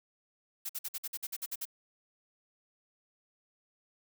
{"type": "noise bursts", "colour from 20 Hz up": "blue", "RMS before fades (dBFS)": -37, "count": 11, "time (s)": [0.65, 1.654], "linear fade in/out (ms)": 10, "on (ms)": 44, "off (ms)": 52, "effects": []}